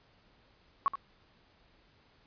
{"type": "tone with echo", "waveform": "sine", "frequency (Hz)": 1108.7, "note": "C#6", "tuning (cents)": 0, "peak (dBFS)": -23, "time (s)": [0.86, 0.88], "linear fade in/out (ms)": 0, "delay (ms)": 75, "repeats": 1, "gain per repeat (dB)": -10, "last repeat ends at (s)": 0.955, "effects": ["pink hiss -65 dBFS RMS until 2.26 s", "resampled to 11025 Hz"]}